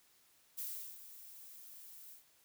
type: noise with ADSR envelope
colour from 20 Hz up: violet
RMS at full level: -41 dBFS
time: 0.57-2.24 s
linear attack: 18 ms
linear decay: 380 ms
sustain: -13 dB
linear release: 120 ms
effects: white hiss -69 dBFS RMS until 2.44 s